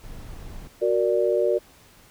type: noise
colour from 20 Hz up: brown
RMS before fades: -38 dBFS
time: 0.03-0.68 s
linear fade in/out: 10 ms
type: chord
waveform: sine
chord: Gb augmented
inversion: none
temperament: equal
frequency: 370 / 466.2 / 587.3 Hz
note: Gb4 / Bb4 / D5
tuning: 0 / 0 / 0 cents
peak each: -23 dBFS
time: 0.81-1.59 s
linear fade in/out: 20 ms
effects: pink hiss -53 dBFS RMS until 2.1 s